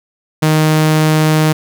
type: tone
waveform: sawtooth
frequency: 155.6 Hz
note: D#3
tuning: in tune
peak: -5 dBFS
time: 0.42-1.53 s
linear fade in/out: 10 ms
effects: none